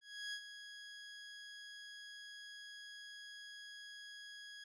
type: tone with ADSR envelope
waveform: 20% pulse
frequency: 1661.2 Hz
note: G#6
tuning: in tune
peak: -36 dBFS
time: 0.01-4.64 s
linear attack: 320 ms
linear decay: 71 ms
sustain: -10 dB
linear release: 5 ms
effects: resampled to 22050 Hz